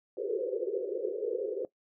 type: band-pass noise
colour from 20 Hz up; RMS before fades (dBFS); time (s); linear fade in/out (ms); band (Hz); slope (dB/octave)
white; -33; 0.17-1.65; 2; 360 to 520; 96
effects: noise-tail reverb RT60 0.1 s tail -18 dB re dry